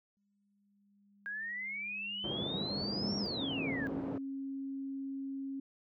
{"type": "tone with exponential growth", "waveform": "sine", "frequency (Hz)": 201.5, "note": "G3", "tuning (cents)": 48, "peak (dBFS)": -36, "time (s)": [0.17, 3.26], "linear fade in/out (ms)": 0, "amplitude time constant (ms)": 670}
{"type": "exponential two-way sweep", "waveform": "sine", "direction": "up then down", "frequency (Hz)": [1611, 5620, 1611], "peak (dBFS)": -37, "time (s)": [1.26, 3.87], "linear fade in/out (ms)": 0, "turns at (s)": 3.17}
{"type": "band-pass noise", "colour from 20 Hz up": "pink", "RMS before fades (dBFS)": -40, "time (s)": [2.24, 4.18], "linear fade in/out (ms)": 2, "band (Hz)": [160, 520], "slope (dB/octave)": 12}
{"type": "tone", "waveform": "sine", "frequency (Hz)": 271.8, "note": "C#4", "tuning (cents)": -34, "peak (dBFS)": -37, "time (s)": [3.38, 5.6], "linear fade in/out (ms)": 5}
{"effects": []}